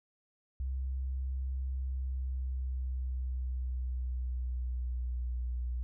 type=tone with pitch glide; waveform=sine; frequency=65.41 to 61.03 Hz; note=C2 to B1; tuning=0 to -20 cents; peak=-32 dBFS; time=0.6-5.83 s; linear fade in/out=0 ms; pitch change=-120 cents; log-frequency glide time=1.7-5.38 s; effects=none